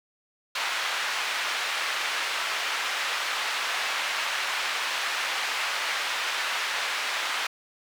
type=band-pass noise; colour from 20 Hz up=white; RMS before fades=-29 dBFS; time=0.55-7.47 s; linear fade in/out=5 ms; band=920 to 2800 Hz; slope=12 dB/octave; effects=none